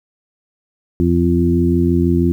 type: harmonic tone with a mistuned harmonic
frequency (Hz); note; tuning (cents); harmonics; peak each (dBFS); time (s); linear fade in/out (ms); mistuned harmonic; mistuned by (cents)
86.1; F2; -24; 1 / 2 / 3 / 4; -17 / -17 / -17 / -17; 1-2.32; 0; 1; -19
effects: 8-bit